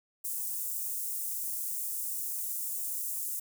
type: high-pass noise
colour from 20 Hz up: white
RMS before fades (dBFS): -35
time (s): 0.24-3.4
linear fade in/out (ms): 10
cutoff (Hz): 7800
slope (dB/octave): 24
effects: none